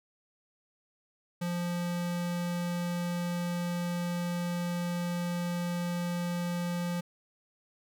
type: tone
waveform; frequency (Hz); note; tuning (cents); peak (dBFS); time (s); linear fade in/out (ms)
square; 174.61; F3; 0; -31; 1.41-7.01; 10
effects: none